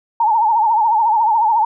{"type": "tone with vibrato", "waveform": "sine", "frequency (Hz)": 888, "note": "A5", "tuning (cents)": 16, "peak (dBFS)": -11, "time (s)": [0.2, 1.65], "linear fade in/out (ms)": 5, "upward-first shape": "sine", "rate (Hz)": 14, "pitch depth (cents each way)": 99, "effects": []}